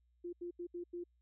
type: tone bursts at uneven times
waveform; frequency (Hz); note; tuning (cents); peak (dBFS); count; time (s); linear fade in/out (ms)
sine; 349.2; F4; 0; -40; 5; 0.24-0.33 / 0.41-0.51 / 0.59-0.67 / 0.74-0.84 / 0.93-1.04; 10
effects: added 60 Hz sine -70 dBFS peak until 1.21 s